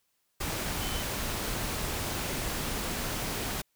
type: tone in noise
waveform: sine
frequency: 3051 Hz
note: G7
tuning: 48 cents flat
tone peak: -40 dBFS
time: 0.81-1.03 s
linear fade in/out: 10 ms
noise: pink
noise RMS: -33 dBFS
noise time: 0.4-3.62 s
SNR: -10 dB
effects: white hiss -75 dBFS RMS until 3.75 s

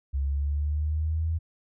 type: linear sweep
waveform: sine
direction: up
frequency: 67.8 to 82.3 Hz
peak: -24 dBFS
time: 0.13-1.39 s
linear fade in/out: 20 ms
effects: none

